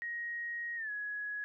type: tone with pitch glide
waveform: sine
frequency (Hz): 1883 to 1677.6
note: A#6 to G#6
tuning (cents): +17 to +17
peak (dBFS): -36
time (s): 0.02-1.44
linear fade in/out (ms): 0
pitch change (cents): -200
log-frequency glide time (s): 0.76-0.91
effects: none